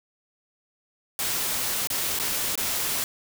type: noise with dropouts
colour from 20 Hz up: white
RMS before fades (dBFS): -27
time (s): 1.19-3.04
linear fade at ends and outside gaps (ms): 1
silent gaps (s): 1.872-1.902 / 2.19-2.197 / 2.555-2.576
effects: none